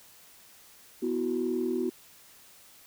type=chord; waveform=sine; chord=B suspended fourth; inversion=none; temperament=equal; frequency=246.9 / 329.6 / 370 Hz; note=B3 / E4 / F#4; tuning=0 / 0 / 0 cents; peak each=-31 / -32 / -29 dBFS; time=1.02-1.9 s; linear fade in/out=10 ms; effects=tanh soft clip ceiling -19 dBFS + white hiss -55 dBFS RMS until 2.86 s